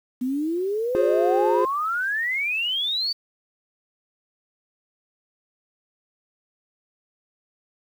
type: exponential sweep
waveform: sine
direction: up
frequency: 244.5 to 4621 Hz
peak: -22 dBFS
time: 0.21-3.13 s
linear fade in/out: 10 ms
type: chord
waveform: triangle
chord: F minor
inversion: none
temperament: equal with one note detuned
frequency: 357.2 / 415.3 / 523.3 Hz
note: F4 / Ab4 / C5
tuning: +39 / 0 / 0 cents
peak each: -21 dBFS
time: 0.95-1.65 s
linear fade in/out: 0 ms
effects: 8-bit

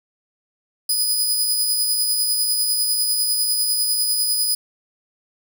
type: tone with tremolo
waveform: 15% pulse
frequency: 4978 Hz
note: D#8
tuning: in tune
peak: -10 dBFS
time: 0.89-4.55 s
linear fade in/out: 5 ms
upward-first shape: sine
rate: 10 Hz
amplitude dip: 30%
effects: none

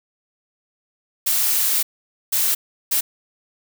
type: noise bursts at uneven times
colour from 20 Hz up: blue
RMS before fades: -19 dBFS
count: 3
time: 1.26-1.83 / 2.32-2.55 / 2.91-3.01 s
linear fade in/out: 10 ms
effects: none

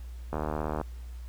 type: click train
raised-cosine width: 1 ms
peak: -17 dBFS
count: 38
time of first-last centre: 0.33-0.813 s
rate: 76.6 Hz
effects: added 60 Hz sine -38 dBFS peak until 1.28 s + pink hiss -59 dBFS RMS until 1.28 s

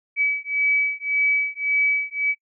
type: beating tone pair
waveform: sine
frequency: 2285 / 2286.8 Hz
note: D7 / D7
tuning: -48 / -47 cents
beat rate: 1.8 Hz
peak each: -22 dBFS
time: 0.16-2.35 s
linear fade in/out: 50 ms
effects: noise-tail reverb RT60 0.1 s tail -23 dB re dry

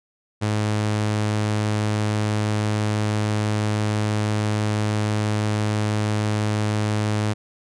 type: tone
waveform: sawtooth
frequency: 106.1 Hz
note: G#2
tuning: 38 cents sharp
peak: -16 dBFS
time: 0.41-7.34 s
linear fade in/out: 20 ms
effects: resampled to 22050 Hz

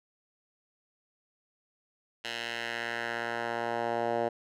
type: tone with band-pass filter sweep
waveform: 10% pulse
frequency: 117.3 Hz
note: A#2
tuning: 11 cents sharp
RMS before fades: -33 dBFS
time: 2.24-4.29 s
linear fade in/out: 10 ms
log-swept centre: 3000 to 640 Hz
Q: 1.5
effects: none

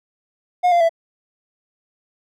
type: tone with pitch steps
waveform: triangle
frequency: 718 / 692 / 664 Hz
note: F5 / F5 / E5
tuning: +48 / -16 / +12 cents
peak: -10 dBFS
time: 0.63-0.894 s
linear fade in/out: 20 ms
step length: 88 ms
effects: none

